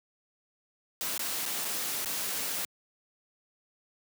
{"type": "noise with dropouts", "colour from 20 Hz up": "white", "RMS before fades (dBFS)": -33, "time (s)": [1.01, 2.65], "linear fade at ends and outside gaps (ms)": 0, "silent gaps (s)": [[1.178, 1.193], [1.455, 1.461], [1.647, 1.652], [2.047, 2.058]], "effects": ["high-pass 150 Hz 12 dB/octave"]}